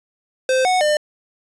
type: tone with pitch steps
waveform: square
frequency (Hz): 519 / 737 / 601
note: C5 / F#5 / D5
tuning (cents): -14 / -7 / +40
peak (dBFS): -15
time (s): 0.49-0.97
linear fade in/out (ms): 2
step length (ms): 160
effects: resampled to 22050 Hz + 7-bit